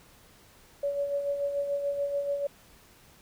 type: tone with tremolo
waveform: sine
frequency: 567 Hz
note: C#5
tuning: 39 cents sharp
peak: -25 dBFS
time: 0.83-2.47 s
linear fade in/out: 5 ms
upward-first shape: sine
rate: 6.9 Hz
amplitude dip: 50%
effects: pink hiss -57 dBFS RMS until 3.21 s